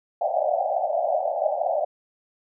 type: band-pass noise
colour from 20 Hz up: pink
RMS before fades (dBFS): -24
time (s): 0.21-1.85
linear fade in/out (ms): 5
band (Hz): 570 to 780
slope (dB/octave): 96
effects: none